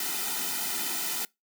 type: noise with comb filter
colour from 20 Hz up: white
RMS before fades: -31 dBFS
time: 0-1.25 s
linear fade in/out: 2 ms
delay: 1.8 ms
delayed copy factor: -0.85
effects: noise-tail reverb RT60 0.2 s tail -24 dB re dry + high-pass 200 Hz 12 dB/octave